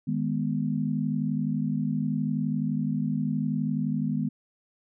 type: chord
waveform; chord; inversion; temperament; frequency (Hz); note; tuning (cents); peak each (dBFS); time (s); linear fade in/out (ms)
sine; G# minor; second; equal; 155.56 / 207.7 / 246.9; D#3 / G#3 / B3; 0 / 0 / 0; -29; 0.07-4.29; 10
effects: none